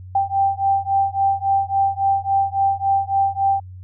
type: beating tone pair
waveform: sine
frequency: 784 / 787.6 Hz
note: G5 / G5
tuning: 0 / +8 cents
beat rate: 3.6 Hz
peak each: -19 dBFS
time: 0.15-3.6 s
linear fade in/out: 5 ms
effects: added 92 Hz sine -34 dBFS peak until 3.83 s